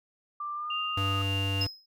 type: tone with pitch glide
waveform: sine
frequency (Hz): 1182 to 1243.6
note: D6 to D#6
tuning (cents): +11 to -1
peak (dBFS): -32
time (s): 0.4-1.22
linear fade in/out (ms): 5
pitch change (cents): +88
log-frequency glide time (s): 0.54-0.79
type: tone with tremolo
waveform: sine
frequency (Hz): 2794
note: F7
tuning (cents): 0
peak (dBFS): -30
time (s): 0.7-1.65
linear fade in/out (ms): 5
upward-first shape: triangle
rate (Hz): 3.4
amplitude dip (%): 25
type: tone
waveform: square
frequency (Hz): 98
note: G2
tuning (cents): 0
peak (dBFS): -29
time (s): 0.97-1.67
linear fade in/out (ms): 5
type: tone with exponential decay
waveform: triangle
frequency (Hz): 5110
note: D#8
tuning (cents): +45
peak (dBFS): -25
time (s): 1.61-1.86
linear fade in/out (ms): 5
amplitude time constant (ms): 54
effects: none